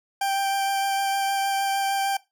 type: tone with vibrato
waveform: 40% pulse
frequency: 786 Hz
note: G5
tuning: 4 cents sharp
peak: -21 dBFS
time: 0.21-2.17 s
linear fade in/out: 5 ms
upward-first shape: sine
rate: 6.5 Hz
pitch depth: 10 cents each way
effects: noise-tail reverb RT60 0.2 s tail -18 dB re dry